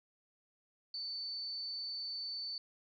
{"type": "tone with amplitude modulation", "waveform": "sine", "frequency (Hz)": 4519, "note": "C#8", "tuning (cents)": 33, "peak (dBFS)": -36, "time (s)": [0.94, 2.58], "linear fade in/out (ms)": 2, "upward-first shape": "sine", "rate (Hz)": 229, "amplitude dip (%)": 55, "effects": []}